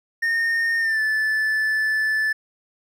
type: tone with pitch glide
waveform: triangle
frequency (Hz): 1834 to 1747.1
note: A#6 to A6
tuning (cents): -29 to -13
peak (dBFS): -17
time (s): 0.22-2.33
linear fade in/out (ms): 10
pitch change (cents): -84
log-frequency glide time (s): 0.79-1.01
effects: none